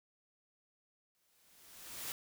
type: noise with exponential growth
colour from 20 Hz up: white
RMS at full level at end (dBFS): -40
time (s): 1.15-2.12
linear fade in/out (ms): 0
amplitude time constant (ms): 210
effects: none